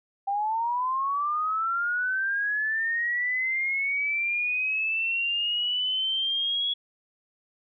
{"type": "linear sweep", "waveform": "sine", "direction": "up", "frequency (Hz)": [784, 3363], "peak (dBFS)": -24, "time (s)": [0.27, 6.74], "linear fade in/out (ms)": 10, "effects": []}